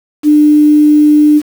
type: tone with quantisation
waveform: sine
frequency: 299.3 Hz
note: D4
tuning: 33 cents sharp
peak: -3 dBFS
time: 0.23-1.42 s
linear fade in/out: 50 ms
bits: 5
effects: none